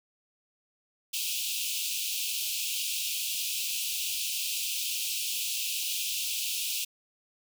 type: high-pass noise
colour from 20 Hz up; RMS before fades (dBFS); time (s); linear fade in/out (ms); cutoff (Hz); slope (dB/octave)
pink; -32; 1.13-6.85; 10; 2500; 96
effects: none